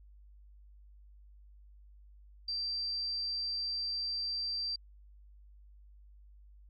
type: tone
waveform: sine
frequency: 4697 Hz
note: D8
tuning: 1 cent flat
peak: -33 dBFS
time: 2.48-4.76 s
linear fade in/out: 5 ms
effects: added 50 Hz sine -54 dBFS peak until 6.69 s